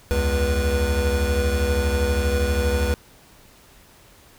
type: tone cluster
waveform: square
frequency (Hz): 69.3 / 81.8 / 488.2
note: C#2 / E2 / B4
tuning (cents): 0 / -13 / -20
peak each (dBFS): -22 / -26 / -25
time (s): 0.11-2.94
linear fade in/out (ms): 0
effects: pink hiss -51 dBFS RMS until 4.38 s